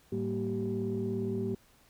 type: tone cluster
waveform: sine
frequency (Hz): 108.6 / 194.5 / 231.8 / 386.7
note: A2 / G3 / A#3 / G4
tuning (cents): -22 / -13 / -10 / -24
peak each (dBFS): -36 / -36 / -35 / -33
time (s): 0.12-1.55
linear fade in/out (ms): 5
effects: tanh soft clip ceiling -23 dBFS + pink hiss -63 dBFS RMS until 1.89 s

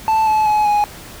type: tone with pitch steps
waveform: triangle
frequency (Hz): 880 / 863.4 / 847.1 / 831.1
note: A5 / A5 / G#5 / G#5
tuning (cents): 0 / -33 / +34 / +1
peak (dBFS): -10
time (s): 0.08-0.84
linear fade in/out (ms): 0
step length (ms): 190
effects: pink hiss -36 dBFS RMS until 1.2 s

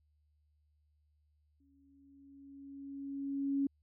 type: tone with exponential growth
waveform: sine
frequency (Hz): 277.2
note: C#4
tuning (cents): 0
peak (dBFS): -28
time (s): 1.6-3.67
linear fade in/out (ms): 5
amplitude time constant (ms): 450
effects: added 75 Hz sine -70 dBFS peak until 3.82 s

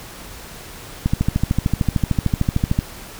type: click train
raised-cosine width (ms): 5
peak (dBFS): -4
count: 24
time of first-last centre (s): 1.06-2.789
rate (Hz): 13.3
effects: pink hiss -37 dBFS RMS until 3.19 s

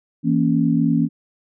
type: chord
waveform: sine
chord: A# diminished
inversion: second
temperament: equal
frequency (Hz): 164.81 / 233.1 / 277.2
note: E3 / A#3 / C#4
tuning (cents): 0 / 0 / 0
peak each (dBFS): -19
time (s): 0.23-1.09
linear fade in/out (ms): 50
effects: none

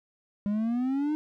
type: exponential sweep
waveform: triangle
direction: up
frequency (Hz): 200.8 to 309.4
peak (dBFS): -23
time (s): 0.46-1.15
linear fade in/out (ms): 0
effects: none

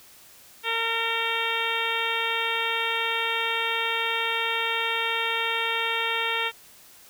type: harmonic tone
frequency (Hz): 457.1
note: A#4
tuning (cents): -34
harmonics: 1 / 2 / 3 / 4 / 5 / 6 / 7 / 8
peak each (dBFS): -34 / -32 / -32 / -32 / -31 / -31 / -32 / -34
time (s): 0.63-6.52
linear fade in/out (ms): 50
effects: white hiss -51 dBFS RMS until 7.09 s

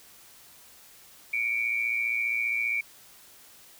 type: tone pair together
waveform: sine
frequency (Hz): 2252 / 2367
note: C#7 / D7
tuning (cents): +27 / +13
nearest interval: minor second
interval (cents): 86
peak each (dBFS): -28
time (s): 1.33-2.81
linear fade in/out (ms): 5
effects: white hiss -53 dBFS RMS until 3.79 s

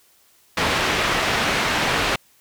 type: low-pass noise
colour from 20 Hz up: white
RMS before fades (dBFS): -21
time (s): 0.57-2.16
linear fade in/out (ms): 5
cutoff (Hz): 2600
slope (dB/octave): 12
effects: white hiss -57 dBFS RMS until 2.4 s

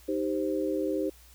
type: chord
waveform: sine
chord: C minor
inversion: first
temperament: equal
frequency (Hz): 311.1 / 392 / 523.3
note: Eb4 / G4 / C5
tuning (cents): 0 / 0 / 0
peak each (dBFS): -30 / -31 / -32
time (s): 0.08-1.1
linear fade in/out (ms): 10
effects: added 60 Hz sine -54 dBFS peak until 1.34 s + white hiss -57 dBFS RMS until 1.34 s

